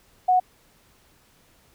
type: tone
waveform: sine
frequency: 735 Hz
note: F#5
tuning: 12 cents flat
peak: -15 dBFS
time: 0.28-0.4 s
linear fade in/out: 10 ms
effects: pink hiss -59 dBFS RMS until 1.74 s